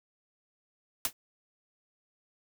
white noise with exponential decay, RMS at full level -24 dBFS, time 1.05-1.13 s, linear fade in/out 2 ms, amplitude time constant 16 ms, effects none

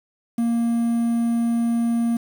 triangle tone with quantisation, 233.1 Hz, A#3, in tune, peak -16 dBFS, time 0.38-2.17 s, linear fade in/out 5 ms, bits 7, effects none

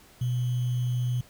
sine tone with sample-and-hold, 123.47 Hz, B2, in tune, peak -24 dBFS, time 0.21-1.21 s, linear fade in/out 5 ms, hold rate 3150 Hz, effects pink hiss -55 dBFS RMS until 1.29 s

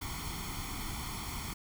pink noise with comb filter, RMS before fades -39 dBFS, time 0.01-1.54 s, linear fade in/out 10 ms, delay 0.91 ms, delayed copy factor +0.8, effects none

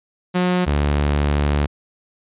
sawtooth tone pair in turn, 180.4 / 72.72 Hz, F#3 / D2, -44 / -16 cents, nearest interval octave + major third, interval 1572 cents, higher first, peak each -12 dBFS, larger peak neither, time 0.34-0.66 / 0.66-1.67 s, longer second, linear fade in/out 20 ms, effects resampled to 8000 Hz

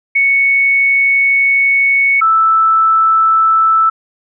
sine tone pair in turn, 2217 / 1318.2 Hz, C#7 / E6, 0 / 0 cents, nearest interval major sixth, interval 900 cents, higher first, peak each -8 / -7 dBFS, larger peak second, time 0.15-2.21 / 2.21-3.9 s, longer first, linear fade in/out 10 ms, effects none

